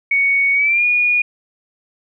sine tone with pitch glide, 2229 to 2445 Hz, C#7 to D#7, +9 to -31 cents, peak -12 dBFS, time 0.11-1.22 s, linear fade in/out 5 ms, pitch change +160 cents, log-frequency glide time 0.54-0.85 s, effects none

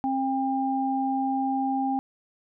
sine tone pair together, 266.9 / 799.8 Hz, C4 / G5, +35 / +35 cents, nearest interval octave + perfect fifth, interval 1900 cents, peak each -26 dBFS, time 0.04-1.99 s, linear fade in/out 0 ms, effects none

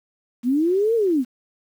sine linear two-way sweep, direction up then down, 230.3 to 471.2 to 230.3 Hz, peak -16 dBFS, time 0.43-1.25 s, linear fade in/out 50 ms, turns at 0.95 s, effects 8-bit

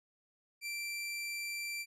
sawtooth tone, 2349 Hz, D7, in tune, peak -34 dBFS, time 0.61-1.86 s, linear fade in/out 50 ms, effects resampled to 32000 Hz

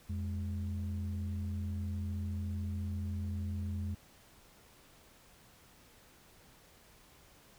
sine tone pair together, 87.31 / 208 Hz, F2 / G#3, 0 / +3 cents, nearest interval octave + minor third, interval 1503 cents, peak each -34 / -40 dBFS, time 0.09-3.95 s, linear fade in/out 10 ms, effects tanh soft clip ceiling -29 dBFS + pink hiss -61 dBFS RMS until 7.58 s

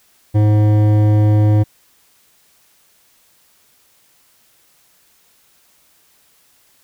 sine tone with hard clipping, 105.6 Hz, G#2, 29 cents sharp, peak -11 dBFS, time 0.34-1.64 s, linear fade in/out 20 ms, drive 12 dB, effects white hiss -55 dBFS RMS until 6.83 s

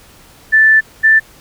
sine tone pair in turn, 1760 / 1768.7 Hz, A6 / A6, 0 / +9 cents, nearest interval unison, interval 9 cents, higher second, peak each -5 dBFS, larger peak neither, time 0.52-0.81 / 1.03-1.2 s, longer first, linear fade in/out 20 ms, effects pink hiss -43 dBFS RMS until 1.4 s

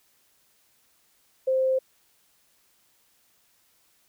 sine tone, 523.3 Hz, C5, in tune, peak -20 dBFS, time 1.47-1.79 s, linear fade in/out 10 ms, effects white hiss -65 dBFS RMS until 4.08 s

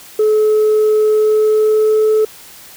sine tone with pitch glide, 429.2 to 433.2 Hz, A4 to A4, -43 to -27 cents, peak -7 dBFS, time 0.19-2.25 s, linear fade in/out 5 ms, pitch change +16 cents, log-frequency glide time 1.11-2.13 s, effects tanh soft clip ceiling -7 dBFS + white hiss -38 dBFS RMS until 2.76 s

